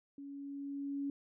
sine tone with level ramp, 280.4 Hz, C#4, 20 cents sharp, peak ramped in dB -45 to -34 dBFS, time 0.18-1.1 s, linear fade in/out 2 ms, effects none

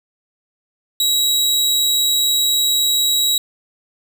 sawtooth tone, 3861 Hz, B7, 40 cents flat, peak -11 dBFS, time 1-3.38 s, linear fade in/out 2 ms, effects none

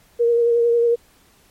sine tone with vibrato, 470 Hz, A#4, 14 cents sharp, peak -13 dBFS, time 0.19-0.96 s, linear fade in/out 20 ms, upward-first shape sine, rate 11 Hz, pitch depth 20 cents each way, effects pink hiss -55 dBFS RMS until 1.5 s + MP3 64 kbps

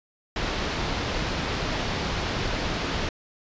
pink low-pass noise, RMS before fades -28 dBFS, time 0.36-3.09 s, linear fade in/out 2 ms, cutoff 5200 Hz, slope 24 dB/octave, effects resampled to 16000 Hz

